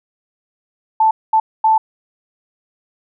sine tone bursts at uneven times, 880 Hz, A5, in tune, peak -9 dBFS, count 3, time 1-1.11 / 1.33-1.4 / 1.64-1.78 s, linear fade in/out 5 ms, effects none

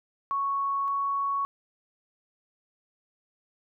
sine tone pair in turn, 1108.7 / 1113.3 Hz, C#6 / C#6, 0 / +7 cents, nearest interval unison, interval 7 cents, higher second, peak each -25 dBFS, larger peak neither, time 0.31-0.88 / 0.88-1.45 s, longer neither, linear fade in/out 0 ms, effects none

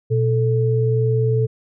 sine tone pair together, 121 / 439 Hz, B2 / A4, -35 / -4 cents, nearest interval octave + minor seventh, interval 2231 cents, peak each -16 / -20 dBFS, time 0.1-1.47 s, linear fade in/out 20 ms, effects none

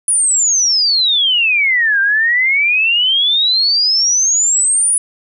sine exponential two-way sweep, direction down then up, 9956 to 1570 to 9956 Hz, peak -10 dBFS, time 0.08-4.98 s, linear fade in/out 2 ms, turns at 2 s, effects none

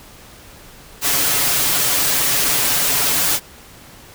white noise with comb filter, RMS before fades -17 dBFS, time 1.01-3.4 s, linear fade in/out 50 ms, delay 7 ms, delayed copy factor +0.65, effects pink hiss -42 dBFS RMS until 4.14 s

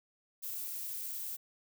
violet noise, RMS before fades -40 dBFS, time 0.42-1.37 s, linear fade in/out 20 ms, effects none

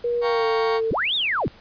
sine tone with pitch glide, 478.3 to 448.9 Hz, A#4 to A4, +44 to +35 cents, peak -20 dBFS, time 0.04-0.91 s, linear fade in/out 5 ms, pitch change -109 cents, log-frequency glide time 0.25-0.46 s
35% pulse chord, G half-diminished seventh, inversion third, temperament equal with one note detuned, 698.5 / 784 / 932.3 / 1112.6 Hz, F5 / G5 / Bb5 / Db6, 0 / 0 / 0 / +6 cents, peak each -29 / -29 / -28 / -25 dBFS, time 0.21-0.81 s, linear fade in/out 50 ms
sine linear two-way sweep, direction up then down, 44.32 to 3800 to 44.32 Hz, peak -20 dBFS, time 0.91-1.48 s, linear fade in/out 0 ms, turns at 1.15 s
effects pink hiss -49 dBFS RMS until 1.6 s + resampled to 11025 Hz

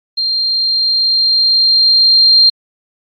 sine tone with level ramp, 4186 Hz, C8, in tune, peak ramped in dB -13 to -4 dBFS, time 0.17-2.5 s, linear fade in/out 10 ms, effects AAC 48 kbps

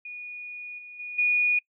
sine tone with level steps, 2455 Hz, D#7, 24 cents flat, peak -35 / -40 / -33 / -19 dBFS, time 0.05-1.59 s, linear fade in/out 5 ms, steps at 0.78 / 0.99 / 1.18 s, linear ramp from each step 10 ms, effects noise-tail reverb RT60 0.1 s tail -25 dB re dry

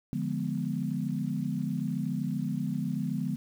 sine chord, D diminished seventh, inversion none, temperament equal, 146.83 / 174.61 / 207.7 / 246.9 Hz, D3 / F3 / Ab3 / Cb4, 0 / 0 / 0 / 0 cents, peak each -34 dBFS, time 0.13-3.36 s, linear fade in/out 0 ms, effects 9-bit

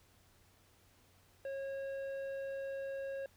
sine tone with tanh clipping, 545 Hz, C#5, 29 cents flat, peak -40 dBFS, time 1.45-3.26 s, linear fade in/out 2 ms, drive 9 dB, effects added 92 Hz sine -70 dBFS peak until 3.36 s + pink hiss -68 dBFS RMS until 3.36 s

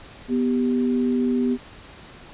sine tone pair together, 247.3 / 392.6 Hz, B3 / G4, +3 / +3 cents, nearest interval minor sixth, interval 800 cents, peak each -19 / -26 dBFS, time 0.28-1.58 s, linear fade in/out 50 ms, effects pink hiss -44 dBFS RMS until 2.33 s + resampled to 8000 Hz

